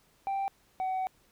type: tone pair in turn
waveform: sine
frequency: 784 / 752.4 Hz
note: G5 / F#5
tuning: 0 / +29 cents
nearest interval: minor second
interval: 71 cents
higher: first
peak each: -26 dBFS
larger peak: neither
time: 0.27-0.48 / 0.8-1.07 s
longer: second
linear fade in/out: 0 ms
effects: tanh soft clip ceiling -28 dBFS + pink hiss -66 dBFS RMS until 1.31 s